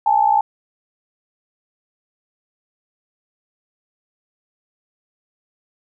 sine tone pair together, 819.6 / 880 Hz, G#5 / A5, -23 / 0 cents, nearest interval minor second, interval 123 cents, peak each -15 dBFS, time 0.06-0.41 s, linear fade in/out 5 ms, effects none

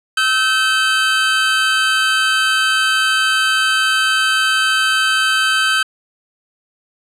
25% pulse tone pair together, 1298.1 / 1545 Hz, E6 / G6, -27 / -26 cents, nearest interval minor third, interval 301 cents, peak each -15 / -10 dBFS, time 0.17-5.83 s, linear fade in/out 5 ms, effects low-pass 9000 Hz 12 dB/octave

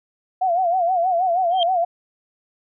sine tone with vibrato, 715 Hz, F5, 41 cents sharp, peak -16 dBFS, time 0.41-1.85 s, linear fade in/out 10 ms, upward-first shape sine, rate 6.3 Hz, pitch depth 110 cents each way
sine tone with exponential growth, 3182 Hz, G7, 25 cents sharp, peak -16 dBFS, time 1.51-1.63 s, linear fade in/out 1 ms, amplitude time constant 26 ms
effects none

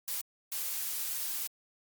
blue noise bursts at uneven times, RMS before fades -35 dBFS, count 2, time 0.08-0.21 / 0.52-1.47 s, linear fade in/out 0 ms, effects Opus 48 kbps

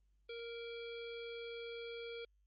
harmonic tone with a mistuned harmonic, 466.2 Hz, A#4, in tune, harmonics 1 / 3 / 5 / 7 / 9 / 10, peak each -45 / -57 / -53 / -54 / -64 / -64 dBFS, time 0.29-2.25 s, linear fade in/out 5 ms, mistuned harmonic 7, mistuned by +27 cents, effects added 50 Hz sine -70 dBFS peak until 2.46 s + Opus 24 kbps

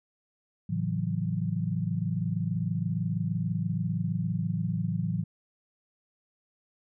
sine chord, F# minor seventh, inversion first, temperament equal, 110 / 138.59 / 164.81 / 185 Hz, A2 / C#3 / E3 / F#3, 0 / 0 / 0 / 0 cents, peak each -32 / -36 / -30 / -33 dBFS, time 0.69-5.24 s, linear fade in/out 10 ms, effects none

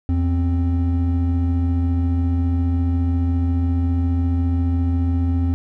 triangle tone pair together, 83.1 / 263.8 Hz, E2 / C4, +15 / +14 cents, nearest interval octave + minor sixth, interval 1999 cents, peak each -15 / -21 dBFS, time 0.09-5.54 s, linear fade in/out 0 ms, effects none

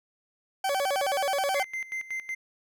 40% pulse tone with vibrato, 659.3 Hz, E5, in tune, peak -24 dBFS, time 0.64-1.63 s, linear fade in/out 5 ms, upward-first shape square, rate 9.4 Hz, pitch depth 270 cents each way
triangle tone with tremolo, 2079 Hz, C7, 12 cents flat, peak -28 dBFS, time 1.55-2.35 s, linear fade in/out 10 ms, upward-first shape square, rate 5.4 Hz, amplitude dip 80%
effects none

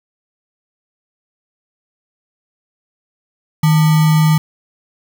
sine tone with sample-and-hold, 156.3 Hz, D#3, 8 cents sharp, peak -8 dBFS, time 3.63-4.38 s, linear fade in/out 5 ms, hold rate 1050 Hz, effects none

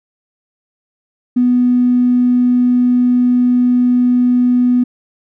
triangle tone with tanh clipping, 246.9 Hz, B3, in tune, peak -8 dBFS, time 1.36-4.84 s, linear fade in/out 10 ms, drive 2 dB, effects none

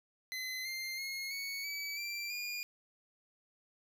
25% pulse tone with pitch steps, 2038 / 2098 / 2159 / 2222 / 2288 / 2355 / 2424 Hz, C7 / C7 / C#7 / C#7 / D7 / D7 / D#7, -46 / +4 / -46 / +4 / -46 / +4 / -46 cents, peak -34 dBFS, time 0.32-2.63 s, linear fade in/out 0 ms, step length 330 ms, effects none

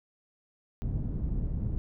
pink low-pass noise, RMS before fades -31 dBFS, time 0.82-1.78 s, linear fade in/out 0 ms, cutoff 170 Hz, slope 12 dB/octave, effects none

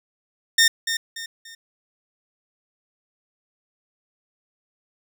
15% pulse tone with echo, 1826 Hz, A#6, 36 cents flat, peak -7 dBFS, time 0.58-0.68 s, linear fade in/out 5 ms, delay 290 ms, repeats 3, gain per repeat -9 dB, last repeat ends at 1.55 s, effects none

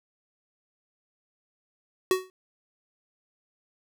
square tone with exponential decay, 373 Hz, F#4, 14 cents sharp, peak -17 dBFS, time 2.11-2.3 s, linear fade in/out 1 ms, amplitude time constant 40 ms, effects none

